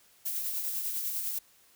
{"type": "noise with tremolo", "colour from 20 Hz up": "violet", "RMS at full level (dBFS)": -32, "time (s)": [0.25, 1.39], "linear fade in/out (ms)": 10, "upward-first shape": "sine", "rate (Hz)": 10, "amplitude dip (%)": 35, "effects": ["white hiss -62 dBFS RMS until 1.75 s"]}